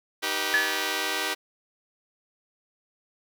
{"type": "chord", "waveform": "5% pulse", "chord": "Eb augmented", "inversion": "none", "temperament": "just", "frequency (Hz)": [311.1, 388.9, 486.1], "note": ["Eb4", "G4", "B4"], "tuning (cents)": [0, -14, -28], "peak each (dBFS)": [-21, -19, -20], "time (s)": [0.22, 1.35], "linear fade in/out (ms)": 20}
{"type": "tone with exponential decay", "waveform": "sine", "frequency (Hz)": 1715, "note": "A6", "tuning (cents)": -45, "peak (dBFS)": -17, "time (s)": [0.54, 0.94], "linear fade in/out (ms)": 0, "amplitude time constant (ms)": 85}
{"effects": []}